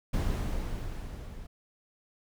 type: noise with level ramp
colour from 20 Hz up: brown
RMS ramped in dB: -27 to -44 dBFS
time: 0.13-1.47 s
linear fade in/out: 10 ms
effects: none